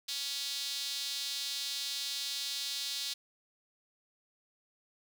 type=tone with high-pass filter; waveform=sawtooth; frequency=280 Hz; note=C#4; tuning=18 cents sharp; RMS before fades=-37 dBFS; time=0.08-3.14 s; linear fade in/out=10 ms; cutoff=4000 Hz; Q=3; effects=none